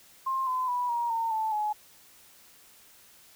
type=tone with pitch steps; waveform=sine; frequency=1059 / 1020 / 982.4 / 946.2 / 911.3 / 877.7 / 845.4 Hz; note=C6 / C6 / B5 / A#5 / A#5 / A5 / G#5; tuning=+21 / -44 / -9 / +26 / -39 / -5 / +31 cents; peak=-26 dBFS; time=0.26-1.73 s; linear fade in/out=10 ms; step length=210 ms; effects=white hiss -56 dBFS RMS until 3.35 s